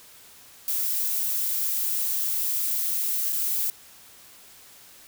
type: noise with dropouts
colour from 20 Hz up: violet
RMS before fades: -26 dBFS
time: 0.68-3.7 s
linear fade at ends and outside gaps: 1 ms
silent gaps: 3.324-3.328 s
effects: white hiss -50 dBFS RMS until 5.07 s